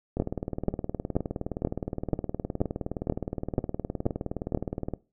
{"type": "two click trains", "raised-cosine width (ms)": 2, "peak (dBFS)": [-10, -17], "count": [10, 93], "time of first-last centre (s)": [[0.2, 4.548], [0.17, 4.937]], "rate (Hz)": [2.07, 19.3], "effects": ["noise-tail reverb RT60 0.3 s tail -20 dB re dry"]}